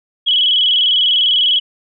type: tone with vibrato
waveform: sine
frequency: 3136 Hz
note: G7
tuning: in tune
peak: -10 dBFS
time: 0.26-1.6 s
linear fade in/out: 20 ms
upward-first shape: square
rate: 20 Hz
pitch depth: 76 cents each way
effects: none